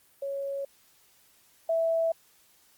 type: tone pair in turn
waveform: sine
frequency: 554.4 / 657.8 Hz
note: C#5 / E5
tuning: 0 / -4 cents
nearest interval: minor third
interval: 296 cents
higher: second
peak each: -30 / -23 dBFS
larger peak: second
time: 0.22-0.65 / 1.69-2.12 s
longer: neither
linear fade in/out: 5 ms
effects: white hiss -62 dBFS RMS until 2.77 s + Opus 32 kbps